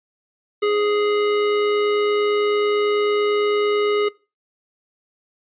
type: tone with amplitude modulation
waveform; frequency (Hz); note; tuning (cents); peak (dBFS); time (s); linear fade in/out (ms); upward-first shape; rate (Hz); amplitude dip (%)
square; 415.9; G#4; +2; -16; 0.62-4.09; 10; sine; 109; 25
effects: noise-tail reverb RT60 0.3 s tail -22 dB re dry + resampled to 8000 Hz